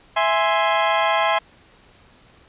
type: chord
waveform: sawtooth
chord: E augmented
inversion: none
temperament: equal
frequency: 659.3 / 830.6 / 1046.5 Hz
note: E5 / G#5 / B#5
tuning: 0 / 0 / 0 cents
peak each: -17 dBFS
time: 0.16-1.39 s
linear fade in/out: 10 ms
effects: pink hiss -52 dBFS RMS until 2.48 s + resampled to 8000 Hz